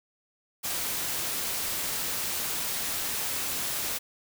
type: noise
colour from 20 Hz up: white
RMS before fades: -31 dBFS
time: 0.63-3.99 s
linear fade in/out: 20 ms
effects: none